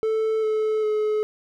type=tone with pitch steps; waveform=triangle; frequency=440 / 433.4 / 427 Hz; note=A4 / A4 / G#4; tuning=0 / -26 / +48 cents; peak=-18 dBFS; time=0.03-1.23 s; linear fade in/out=0 ms; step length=400 ms; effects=none